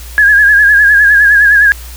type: tone with vibrato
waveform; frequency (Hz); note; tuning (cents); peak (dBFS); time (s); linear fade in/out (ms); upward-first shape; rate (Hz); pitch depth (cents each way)
sine; 1661.2; G#6; 0; -3; 0.18-1.72; 0; sine; 9.8; 61
effects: added 60 Hz sine -26 dBFS peak until 1.96 s + white hiss -33 dBFS RMS until 1.96 s